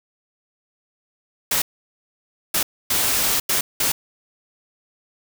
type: noise bursts at uneven times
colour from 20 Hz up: white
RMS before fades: -20 dBFS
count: 5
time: 1.51-1.62 / 2.54-2.63 / 2.9-3.4 / 3.49-3.61 / 3.8-3.92 s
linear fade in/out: 5 ms
effects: none